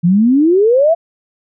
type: exponential sweep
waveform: sine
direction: up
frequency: 164.81 to 691 Hz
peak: -7 dBFS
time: 0.03-0.95 s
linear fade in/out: 20 ms
effects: none

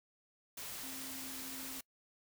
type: tone in noise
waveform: sine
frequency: 264.9 Hz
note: C4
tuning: 22 cents sharp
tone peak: -50 dBFS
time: 0.83-1.8 s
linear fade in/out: 5 ms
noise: white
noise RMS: -45 dBFS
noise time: 0.57-1.81 s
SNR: -8 dB
effects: noise-tail reverb RT60 0.1 s tail -25 dB re dry

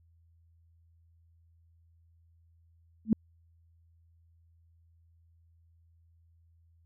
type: tone with exponential growth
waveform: sine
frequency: 220 Hz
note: A3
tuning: in tune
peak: -16 dBFS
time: 3.05-3.13 s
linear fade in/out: 2 ms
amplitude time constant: 17 ms
effects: added 83 Hz sine -61 dBFS peak until 6.85 s

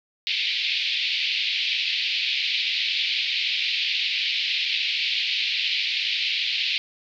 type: band-pass noise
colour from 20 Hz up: pink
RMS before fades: -25 dBFS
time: 0.27-6.78 s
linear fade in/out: 0 ms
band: 2300 to 4400 Hz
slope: 48 dB/octave
effects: none

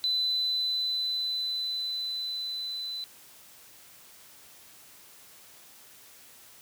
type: tone with level ramp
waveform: sine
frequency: 4010 Hz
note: B7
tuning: 26 cents sharp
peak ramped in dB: -24 to -33 dBFS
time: 0.04-3.04 s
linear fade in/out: 0 ms
effects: white hiss -53 dBFS RMS until 6.61 s + high-pass 60 Hz 12 dB/octave

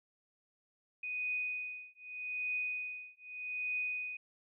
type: tone with tremolo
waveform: sine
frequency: 2489 Hz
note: D#7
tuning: in tune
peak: -32 dBFS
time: 1.03-4.17 s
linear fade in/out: 5 ms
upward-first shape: triangle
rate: 0.82 Hz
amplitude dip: 100%
effects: none

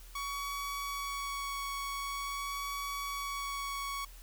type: tone with vibrato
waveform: sawtooth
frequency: 1123 Hz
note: C#6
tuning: 22 cents sharp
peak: -32 dBFS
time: 0.15-4.05 s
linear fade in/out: 5 ms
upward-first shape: sine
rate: 0.46 Hz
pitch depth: 10 cents each way
effects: added 40 Hz sine -49 dBFS peak until 4.22 s + white hiss -57 dBFS RMS until 4.22 s

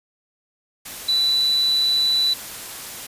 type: tone in noise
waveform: sine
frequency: 3971 Hz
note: B7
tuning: 9 cents sharp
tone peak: -16 dBFS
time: 1.08-2.34 s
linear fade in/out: 10 ms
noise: white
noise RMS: -34 dBFS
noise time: 0.85-3.07 s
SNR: +15 dB
effects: resampled to 32000 Hz

